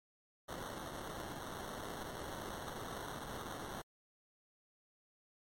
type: noise with sample-and-hold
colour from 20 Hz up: violet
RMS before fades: -45 dBFS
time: 0.48-3.82 s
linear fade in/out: 10 ms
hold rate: 2450 Hz
effects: MP3 64 kbps